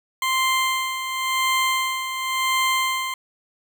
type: tone with tremolo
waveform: 20% pulse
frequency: 1046.5 Hz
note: C6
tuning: in tune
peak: -13 dBFS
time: 0.22-3.14 s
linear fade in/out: 2 ms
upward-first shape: sine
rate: 0.93 Hz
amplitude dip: 60%
effects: 9-bit